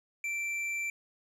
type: tone with tanh clipping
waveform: triangle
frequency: 2344 Hz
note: D7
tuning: 4 cents flat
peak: -33 dBFS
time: 0.24-0.9 s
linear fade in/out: 2 ms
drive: 12 dB
effects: none